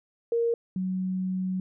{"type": "tone pair in turn", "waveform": "sine", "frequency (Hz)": [466.2, 186.19], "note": ["A#4", "F#3"], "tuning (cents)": [0, 11], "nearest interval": "octave + major third", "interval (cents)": 1589, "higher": "first", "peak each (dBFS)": [-22, -26], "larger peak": "first", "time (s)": [[0.32, 0.54], [0.76, 1.6]], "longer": "second", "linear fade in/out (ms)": 2, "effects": []}